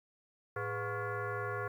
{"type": "tone with frequency modulation", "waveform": "sine", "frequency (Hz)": 497.8, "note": "B4", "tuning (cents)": 14, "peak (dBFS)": -34, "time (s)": [0.56, 1.68], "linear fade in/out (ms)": 5, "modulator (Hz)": 304, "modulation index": 3.8, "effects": ["11-bit"]}